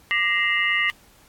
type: tone cluster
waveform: sine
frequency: 1187 / 1883 / 2072 / 2705 / 2886 Hz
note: D6 / A#6 / C7 / E7 / F#7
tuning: +18 / +17 / -17 / +44 / -44 cents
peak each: -30 / -23 / -22 / -30 / -28 dBFS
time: 0.11-0.9 s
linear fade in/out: 0 ms
effects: pink hiss -54 dBFS RMS until 1.28 s + AAC 64 kbps